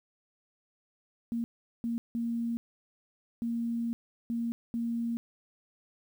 sine tone bursts at uneven times, 233.1 Hz, A#3, in tune, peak -29 dBFS, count 6, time 1.32-1.44 / 1.84-1.98 / 2.15-2.57 / 3.42-3.93 / 4.3-4.52 / 4.74-5.17 s, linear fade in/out 0 ms, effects 10-bit

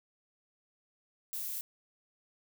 violet noise, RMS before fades -38 dBFS, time 1.33-1.61 s, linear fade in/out 0 ms, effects none

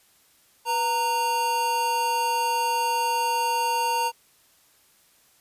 square tone pair together, 490 / 925 Hz, B4 / A#5, -14 / -14 cents, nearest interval major seventh, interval 1100 cents, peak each -33 / -23 dBFS, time 0.65-4.12 s, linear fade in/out 50 ms, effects white hiss -60 dBFS RMS until 5.4 s + resampled to 32000 Hz

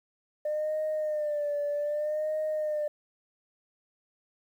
sine tone with vibrato, 600 Hz, D5, 37 cents sharp, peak -26 dBFS, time 0.45-2.88 s, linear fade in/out 5 ms, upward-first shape sine, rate 0.64 Hz, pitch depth 56 cents each way, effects tanh soft clip ceiling -24 dBFS + 10-bit

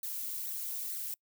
violet noise with flanger, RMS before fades -38 dBFS, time 0.03-1.14 s, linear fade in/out 2 ms, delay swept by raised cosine 0.48 to 3.68 ms, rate 2.2 Hz, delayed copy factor +0.8, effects noise-tail reverb RT60 0.1 s tail -25 dB re dry

